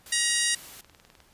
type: noise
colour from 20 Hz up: white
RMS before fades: -45 dBFS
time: 0.06-0.81 s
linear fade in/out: 2 ms
type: harmonic tone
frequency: 949 Hz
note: A#5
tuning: 31 cents sharp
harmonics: 2 / 3 / 4 / 5 / 6 / 7 / 8 / 9 / 10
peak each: -29 / -33 / -31 / -32 / -31 / -34 / -34 / -34 / -30 dBFS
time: 0.12-0.55 s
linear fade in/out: 5 ms
type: click train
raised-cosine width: 0.2 ms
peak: -34 dBFS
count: 14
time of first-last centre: 0.54-1.203 s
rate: 19.6 Hz
effects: pink hiss -60 dBFS RMS until 1.33 s + resampled to 32000 Hz